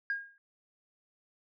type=tone with exponential decay; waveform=sine; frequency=1625 Hz; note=G#6; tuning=38 cents flat; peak=-26 dBFS; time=0.1-0.38 s; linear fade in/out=1 ms; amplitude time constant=60 ms; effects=tanh soft clip ceiling -25 dBFS